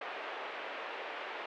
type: band-pass noise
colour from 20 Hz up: pink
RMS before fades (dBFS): -42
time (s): 0.01-1.46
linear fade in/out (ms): 5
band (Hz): 440 to 2900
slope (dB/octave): 24
effects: none